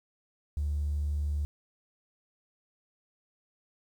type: tone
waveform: triangle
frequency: 73.42 Hz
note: D2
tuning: in tune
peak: -24 dBFS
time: 0.57-1.45 s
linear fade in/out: 0 ms
effects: tanh soft clip ceiling -25 dBFS + 10-bit